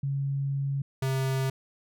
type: tone pair in turn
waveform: sine / square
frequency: 138.59 / 133.08 Hz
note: C#3 / C3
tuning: 0 / +30 cents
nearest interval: minor second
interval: 70 cents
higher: first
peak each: -26 dBFS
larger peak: neither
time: 0.03-0.82 / 1.02-1.5 s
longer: first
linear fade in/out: 5 ms
effects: none

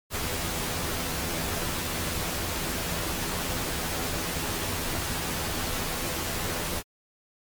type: noise with comb filter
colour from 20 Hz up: pink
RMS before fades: -30 dBFS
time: 0.1-6.83 s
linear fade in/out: 50 ms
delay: 12 ms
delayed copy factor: +0.55
effects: MP3 96 kbps

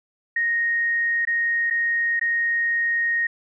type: tone with dropouts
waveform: sine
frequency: 1864.7 Hz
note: A#6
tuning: in tune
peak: -19 dBFS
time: 0.36-3.27 s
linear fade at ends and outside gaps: 5 ms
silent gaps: 1.252-1.272 / 1.701-1.707 / 2.196-2.212 s
effects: none

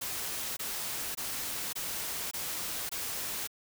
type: noise bursts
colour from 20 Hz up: white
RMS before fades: -36 dBFS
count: 6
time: 0.01-3.475 s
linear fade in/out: 10 ms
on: 560 ms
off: 21 ms
effects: none

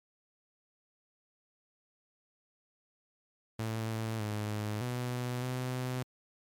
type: tone with pitch steps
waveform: sawtooth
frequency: 111.5 / 105.8 / 123.7 / 127 Hz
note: A2 / G#2 / B2 / B2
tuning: +23 / +33 / +3 / +49 cents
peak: -29 dBFS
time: 3.59-6.03 s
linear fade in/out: 5 ms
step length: 610 ms
effects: MP3 96 kbps

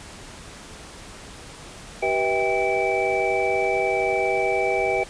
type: tone cluster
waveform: sine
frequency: 387.1 / 488.1 / 643 / 793 / 2310 Hz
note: G4 / B4 / E5 / G5 / D7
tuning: -22 / -20 / -43 / +20 / -29 cents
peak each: -26 dBFS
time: 2.02-5.04 s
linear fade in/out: 10 ms
effects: pink hiss -41 dBFS RMS until 5.09 s + resampled to 22050 Hz

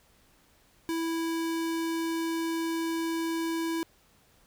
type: tone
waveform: square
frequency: 329.2 Hz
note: E4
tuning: 2 cents flat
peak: -29 dBFS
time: 0.89-3.83 s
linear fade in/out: 0 ms
effects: pink hiss -63 dBFS RMS until 4.46 s

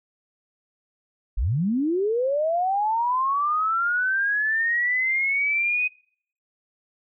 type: linear sweep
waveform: sine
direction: up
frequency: 36.71 to 2512 Hz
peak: -20 dBFS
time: 1.37-5.88 s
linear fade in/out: 10 ms
effects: noise-tail reverb RT60 0.6 s tail -26 dB re dry

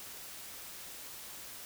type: silence
effects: white hiss -47 dBFS RMS until 1.65 s

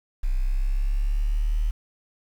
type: linear sweep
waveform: sine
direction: up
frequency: 31.26 to 38.89 Hz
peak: -20 dBFS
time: 0.23-1.71 s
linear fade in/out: 10 ms
effects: 8-bit

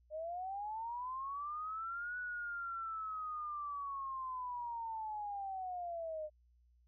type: linear two-way sweep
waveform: sine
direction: up then down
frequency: 603 to 1480 to 603 Hz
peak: -39 dBFS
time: 0.1-6.3 s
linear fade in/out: 50 ms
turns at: 2.18 s
effects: added 60 Hz sine -66 dBFS peak until 6.87 s

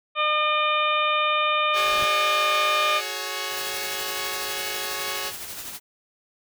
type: harmonic tone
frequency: 606 Hz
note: D#5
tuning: 46 cents flat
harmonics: 1 / 2 / 3 / 4 / 5 / 6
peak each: -28 / -22 / -36 / -26 / -31 / -30 dBFS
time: 0.15-3.02 s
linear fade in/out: 50 ms
type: noise with exponential growth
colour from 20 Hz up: pink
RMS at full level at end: -33 dBFS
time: 1.59-2.05 s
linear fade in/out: 5 ms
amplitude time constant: 100 ms
type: chord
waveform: 5% pulse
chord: F# suspended second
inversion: none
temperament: equal with one note detuned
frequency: 370 / 423.1 / 554.4 Hz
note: F#4 / G#4 / C#5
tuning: 0 / +32 / 0 cents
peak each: -23 / -21 / -20 dBFS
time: 1.73-5.33 s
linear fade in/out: 50 ms
type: noise with tremolo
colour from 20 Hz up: white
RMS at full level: -34 dBFS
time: 3.49-5.8 s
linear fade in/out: 50 ms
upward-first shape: sine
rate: 12 Hz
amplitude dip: 40%
effects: none

